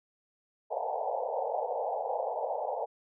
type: band-pass noise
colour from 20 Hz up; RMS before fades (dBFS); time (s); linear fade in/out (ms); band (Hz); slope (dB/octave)
white; -33; 0.7-2.86; 20; 460 to 890; 96
effects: none